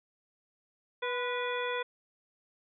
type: harmonic tone with a mistuned harmonic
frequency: 489.5 Hz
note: B4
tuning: 15 cents flat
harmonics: 1 / 2 / 3 / 4 / 5 / 7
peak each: -34 / -37 / -39 / -40 / -41 / -42 dBFS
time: 1.02-1.83 s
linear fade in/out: 10 ms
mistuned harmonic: 2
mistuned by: +37 cents
effects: none